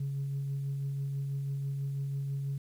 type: tone with tremolo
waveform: sine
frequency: 138.59 Hz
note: C#3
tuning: in tune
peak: -29 dBFS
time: 0-2.58 s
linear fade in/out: 5 ms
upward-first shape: sine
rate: 6.1 Hz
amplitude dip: 25%
effects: tanh soft clip ceiling -28 dBFS + 10-bit